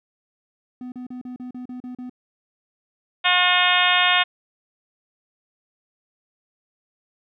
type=tone bursts; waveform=triangle; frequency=250 Hz; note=B3; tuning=21 cents sharp; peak=-29 dBFS; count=9; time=0.81-2.096 s; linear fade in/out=2 ms; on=110 ms; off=37 ms
type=harmonic tone; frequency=360 Hz; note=F#4; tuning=47 cents flat; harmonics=2 / 3 / 4 / 5 / 6 / 7 / 8 / 9 / 10; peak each=-24 / -24 / -24 / -24 / -24 / -24 / -24 / -24 / -24 dBFS; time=3.24-4.24 s; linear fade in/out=20 ms
effects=none